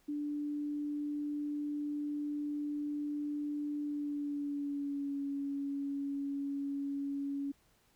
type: tone with pitch glide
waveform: sine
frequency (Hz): 293.7 to 280.3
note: D4 to C#4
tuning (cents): 0 to +19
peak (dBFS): -34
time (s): 0.08-7.52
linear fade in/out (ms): 10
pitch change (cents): -81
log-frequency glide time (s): 3.82-5.2
effects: pink hiss -70 dBFS RMS until 7.95 s